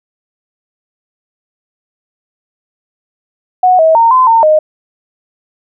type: tone with pitch steps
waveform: sine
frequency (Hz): 735 / 642 / 919 / 1025 / 910 / 618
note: F#5 / E5 / A#5 / C6 / A#5 / D#5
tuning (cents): -12 / -46 / -25 / -36 / -42 / -12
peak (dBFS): -4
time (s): 3.63-4.59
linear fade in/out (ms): 5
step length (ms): 160
effects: none